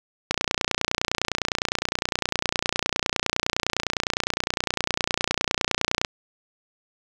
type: click train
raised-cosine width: 0.2 ms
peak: -4 dBFS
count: 172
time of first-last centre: 0.31-6.048 s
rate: 29.8 Hz
effects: none